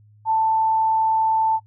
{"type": "tone", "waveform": "sine", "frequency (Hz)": 885, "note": "A5", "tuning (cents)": 10, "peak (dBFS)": -16, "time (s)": [0.25, 1.6], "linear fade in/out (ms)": 50, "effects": ["noise-tail reverb RT60 0.1 s tail -23 dB re dry", "added 105 Hz sine -49 dBFS peak until 1.66 s"]}